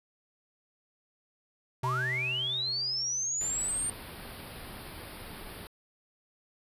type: tone with exponential decay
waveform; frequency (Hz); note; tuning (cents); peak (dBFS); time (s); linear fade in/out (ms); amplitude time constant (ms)
square; 127.4; C3; -46; -31; 1.83-4.13; 5; 500
type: linear sweep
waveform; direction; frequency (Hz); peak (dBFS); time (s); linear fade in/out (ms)
sine; up; 884 to 8920; -29; 1.84-3.9; 2
type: band-stop noise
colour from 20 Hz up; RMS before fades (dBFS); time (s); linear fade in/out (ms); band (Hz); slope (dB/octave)
pink; -44; 3.41-5.67; 0; 5000 to 9000; 96
effects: resampled to 32000 Hz